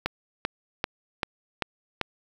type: click train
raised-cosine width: 0.3 ms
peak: -9 dBFS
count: 6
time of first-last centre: 0.06-2.013 s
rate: 2.56 Hz
effects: 7-bit